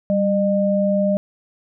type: tone pair together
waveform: sine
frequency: 196 / 607 Hz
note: G3 / D#5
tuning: 0 / -43 cents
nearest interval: octave + minor sixth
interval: 1957 cents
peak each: -18 dBFS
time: 0.1-1.17 s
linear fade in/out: 0 ms
effects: none